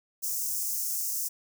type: high-pass noise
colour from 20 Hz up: white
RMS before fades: -31 dBFS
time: 0.22-1.29 s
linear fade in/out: 20 ms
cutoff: 5500 Hz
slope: 48 dB/octave
effects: none